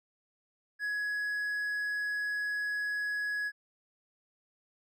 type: tone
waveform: triangle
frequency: 1677 Hz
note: G#6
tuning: 16 cents sharp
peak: -29 dBFS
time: 0.79-3.52 s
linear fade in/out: 50 ms
effects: none